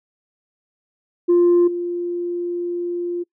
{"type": "tone with level steps", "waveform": "sine", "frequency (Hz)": 349.2, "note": "F4", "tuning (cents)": 0, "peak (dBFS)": [-9, -21], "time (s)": [1.28, 3.24], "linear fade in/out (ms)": 20, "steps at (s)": 1.67, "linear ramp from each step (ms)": 10, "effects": ["noise-tail reverb RT60 0.1 s tail -25 dB re dry", "tanh soft clip ceiling -9 dBFS"]}